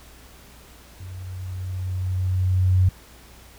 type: tone with level ramp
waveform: sine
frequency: 92.5 Hz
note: F#2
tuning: in tune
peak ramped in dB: -34 to -13 dBFS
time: 1-2.89 s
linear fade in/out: 5 ms
effects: added 60 Hz sine -49 dBFS peak until 3.58 s + pink hiss -49 dBFS RMS until 3.58 s